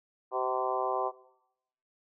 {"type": "harmonic tone with a mistuned harmonic", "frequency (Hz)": 128.6, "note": "C3", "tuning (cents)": -30, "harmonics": [3, 4, 5, 6, 7, 8, 9], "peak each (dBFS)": [-35, -36, -36, -34, -38, -34, -40], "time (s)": [0.31, 1.12], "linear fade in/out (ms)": 50, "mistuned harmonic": 6, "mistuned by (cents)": -18, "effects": ["noise-tail reverb RT60 0.8 s tail -17 dB re dry"]}